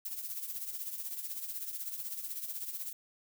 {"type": "noise with tremolo", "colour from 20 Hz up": "violet", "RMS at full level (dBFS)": -37, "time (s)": [0.05, 2.93], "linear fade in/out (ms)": 5, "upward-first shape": "triangle", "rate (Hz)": 16, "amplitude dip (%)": 70, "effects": []}